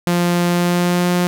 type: tone with pitch glide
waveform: sawtooth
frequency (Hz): 174.61 to 177.46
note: F3 to F3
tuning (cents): 0 to +28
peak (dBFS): -10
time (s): 0.07-1.27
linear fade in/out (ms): 0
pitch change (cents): +28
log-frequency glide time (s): 0.48-1.11
effects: none